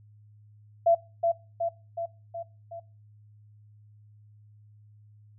sine tone with echo, 675 Hz, E5, 41 cents sharp, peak -17 dBFS, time 0.86-0.95 s, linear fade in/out 10 ms, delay 370 ms, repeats 5, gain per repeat -4 dB, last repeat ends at 2.8 s, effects noise-tail reverb RT60 0.3 s tail -20 dB re dry + added 105 Hz sine -52 dBFS peak until 5.38 s

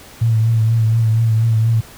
sine tone with vibrato, 112.6 Hz, A2, 40 cents sharp, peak -11 dBFS, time 0.21-1.81 s, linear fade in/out 10 ms, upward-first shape triangle, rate 4.2 Hz, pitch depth 47 cents each way, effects pink hiss -40 dBFS RMS until 1.97 s

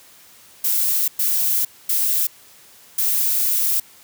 violet noise bursts at uneven times, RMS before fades -19 dBFS, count 4, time 0.64-1.08 / 1.19-1.65 / 1.89-2.27 / 2.98-3.8 s, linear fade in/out 5 ms, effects white hiss -48 dBFS RMS until 4.03 s + high-pass 60 Hz 12 dB/octave

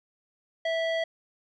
square tone with low-pass filter, 656 Hz, E5, 9 cents flat, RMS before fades -28 dBFS, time 0.65-1.04 s, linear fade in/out 5 ms, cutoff 3000 Hz, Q 1.7, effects none

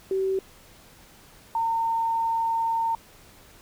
sine tone pair in turn, 383.2 / 911.4 Hz, G4 / A#5, -39 / -39 cents, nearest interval octave + minor third, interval 1500 cents, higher second, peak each -22 dBFS, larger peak neither, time 0.11-0.39 / 1.55-2.95 s, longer second, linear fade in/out 2 ms, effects pink hiss -52 dBFS RMS until 3.61 s

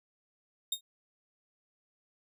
sawtooth tone with exponential decay, 3700 Hz, A#7, 14 cents flat, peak -24 dBFS, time 0.72-0.81 s, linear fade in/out 5 ms, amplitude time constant 19 ms, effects none

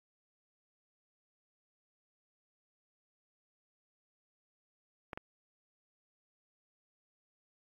clicks, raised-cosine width 0.5 ms, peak -25 dBFS, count 2, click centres 5.132 / 5.175 s, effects AAC 64 kbps

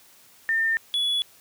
sine / triangle tone pair in turn, 1807 / 3400 Hz, A6 / G#7, +46 / +40 cents, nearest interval major seventh, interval 1094 cents, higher second, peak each -20 / -20 dBFS, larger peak neither, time 0.49-0.77 / 0.94-1.22 s, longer neither, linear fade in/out 0 ms, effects white hiss -54 dBFS RMS until 1.4 s + high-pass 60 Hz 12 dB/octave

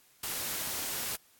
white noise, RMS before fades -35 dBFS, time 0.23-1.16 s, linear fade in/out 5 ms, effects white hiss -63 dBFS RMS until 1.39 s + AAC 64 kbps

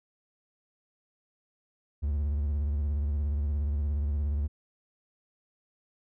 triangle tone with vibrato, 72.7 Hz, D2, 17 cents flat, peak -24 dBFS, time 2.02-4.48 s, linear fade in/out 20 ms, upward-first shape sine, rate 17 Hz, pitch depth 95 cents each way, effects none

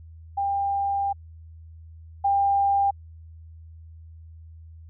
sine tone pair in turn, 797 / 797 Hz, G5 / G5, +28 / +28 cents, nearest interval unison, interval 0 cents, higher neither, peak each -22 / -18 dBFS, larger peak second, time 0.37-1.13 / 2.24-2.91 s, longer first, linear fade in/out 10 ms, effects added 81 Hz sine -42 dBFS peak until 4.89 s

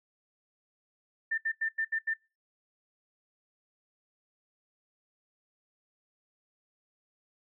sine tone bursts at uneven times, 1790 Hz, A6, 29 cents sharp, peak -27 dBFS, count 6, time 1.31-1.38 / 1.45-1.52 / 1.61-1.69 / 1.78-1.85 / 1.92-1.99 / 2.07-2.14 s, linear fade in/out 10 ms, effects noise-tail reverb RT60 0.3 s tail -26 dB re dry

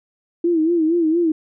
sine tone with vibrato, 329.6 Hz, E4, in tune, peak -14 dBFS, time 0.44-1.32 s, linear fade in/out 5 ms, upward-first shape sine, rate 4.3 Hz, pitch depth 100 cents each way, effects none

